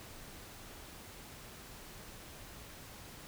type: silence
effects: pink hiss -51 dBFS RMS until 3.27 s